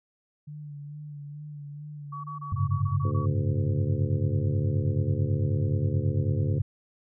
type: tone with vibrato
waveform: sine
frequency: 146.83 Hz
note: D3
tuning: in tune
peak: -37 dBFS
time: 0.47-3.64 s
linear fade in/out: 10 ms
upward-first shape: sine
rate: 2.3 Hz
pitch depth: 36 cents each way
type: tone bursts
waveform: sine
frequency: 1131 Hz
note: C#6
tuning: 34 cents sharp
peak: -35 dBFS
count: 8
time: 2.12-3.262 s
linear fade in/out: 10 ms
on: 120 ms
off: 26 ms
type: chord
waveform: sine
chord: F# suspended second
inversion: none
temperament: equal with one note detuned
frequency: 94.55 / 103.83 / 138.59 Hz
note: F#2 / G#2 / C#3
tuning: +38 / 0 / 0 cents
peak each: -28 dBFS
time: 2.52-6.62 s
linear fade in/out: 5 ms
type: harmonic tone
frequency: 73.42 Hz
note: D2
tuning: in tune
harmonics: 2 / 3 / 4 / 5 / 6 / 7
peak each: -35 / -37 / -38 / -39 / -40 / -40 dBFS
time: 3.04-6.59 s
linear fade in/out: 10 ms
effects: none